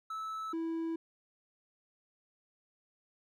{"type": "tone pair in turn", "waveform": "triangle", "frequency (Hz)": [1307, 328.2], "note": ["E6", "E4"], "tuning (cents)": [-15, -8], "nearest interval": "2 octaves", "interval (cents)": 2393, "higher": "first", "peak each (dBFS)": [-35, -31], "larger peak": "second", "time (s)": [[0.1, 0.53], [0.53, 0.96]], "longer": "neither", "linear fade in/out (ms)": 5, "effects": []}